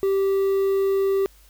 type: tone with quantisation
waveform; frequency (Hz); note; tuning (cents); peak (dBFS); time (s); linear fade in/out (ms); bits
triangle; 390; G4; -9; -16; 0.03-1.26; 0; 7
effects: added 50 Hz sine -51 dBFS peak until 1.49 s + white hiss -56 dBFS RMS until 1.49 s